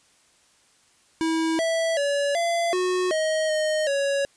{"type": "tone with pitch steps", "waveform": "square", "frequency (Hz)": [323.9, 657, 569, 681, 365.7, 629, 619, 558], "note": ["E4", "E5", "C#5", "F5", "F#4", "D#5", "D#5", "C#5"], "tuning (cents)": [-30, -6, 45, -44, -20, 19, -9, 11], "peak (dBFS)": -22, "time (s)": [1.21, 4.25], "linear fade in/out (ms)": 0, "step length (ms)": 380, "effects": ["white hiss -60 dBFS RMS until 4.36 s", "resampled to 22050 Hz"]}